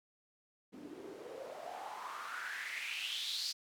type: noise with band-pass filter sweep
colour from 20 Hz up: white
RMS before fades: -43 dBFS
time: 0.72-3.53 s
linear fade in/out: 20 ms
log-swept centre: 250 to 4800 Hz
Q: 5.2
effects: none